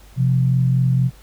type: tone pair together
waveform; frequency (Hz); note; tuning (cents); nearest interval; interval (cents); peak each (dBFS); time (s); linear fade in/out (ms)
sine; 129.13 / 173.3; C3 / F3; -22 / -13; perfect fourth; 509; -14 / -22; 0.16-1.11; 50
effects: added 50 Hz sine -44 dBFS peak until 1.22 s + pink hiss -50 dBFS RMS until 1.22 s